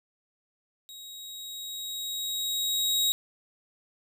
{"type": "tone with level ramp", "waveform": "sawtooth", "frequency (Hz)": 3802, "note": "A#7", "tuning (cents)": 33, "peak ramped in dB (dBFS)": [-40, -19], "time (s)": [0.89, 3.12], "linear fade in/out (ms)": 0, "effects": []}